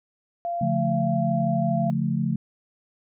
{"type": "tone with pitch glide", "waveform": "sine", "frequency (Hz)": [690, 682.1], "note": ["F5", "F5"], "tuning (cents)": [-21, -41], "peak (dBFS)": -25, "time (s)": [0.45, 1.9], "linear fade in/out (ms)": 0, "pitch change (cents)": -20, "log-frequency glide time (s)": [0.63, 0.69]}
{"type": "chord", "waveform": "sine", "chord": "Db augmented", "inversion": "none", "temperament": "equal with one note detuned", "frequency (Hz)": [142.08, 174.61, 220], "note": ["Db3", "F3", "A3"], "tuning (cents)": [43, 0, 0], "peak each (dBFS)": -26, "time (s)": [0.61, 2.36], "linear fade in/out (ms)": 5}
{"effects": []}